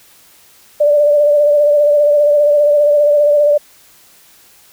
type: tone with vibrato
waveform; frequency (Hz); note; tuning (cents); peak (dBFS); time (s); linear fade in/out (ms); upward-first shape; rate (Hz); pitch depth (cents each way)
sine; 587.3; D5; 0; -7; 0.8-3.58; 10; sine; 15; 32
effects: white hiss -46 dBFS RMS until 4.72 s